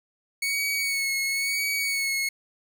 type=tone with vibrato; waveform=sawtooth; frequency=2219 Hz; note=C#7; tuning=1 cent sharp; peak=-21 dBFS; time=0.42-2.29 s; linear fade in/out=5 ms; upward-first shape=sine; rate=0.98 Hz; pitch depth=34 cents each way; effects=none